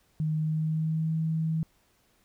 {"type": "tone with pitch glide", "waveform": "sine", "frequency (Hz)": [155.56, 160.21], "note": ["D#3", "E3"], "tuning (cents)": [0, -49], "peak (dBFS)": -25, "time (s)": [0.2, 1.63], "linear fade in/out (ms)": 0, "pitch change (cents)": 51, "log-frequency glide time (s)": [0.37, 1.14], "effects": ["pink hiss -67 dBFS RMS until 2.24 s"]}